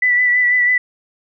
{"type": "tone with vibrato", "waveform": "sine", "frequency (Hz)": 1975.5, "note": "B6", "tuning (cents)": 0, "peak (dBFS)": -11, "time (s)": [0.02, 0.78], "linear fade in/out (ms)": 5, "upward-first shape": "sine", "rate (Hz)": 6.1, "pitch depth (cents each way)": 24, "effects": []}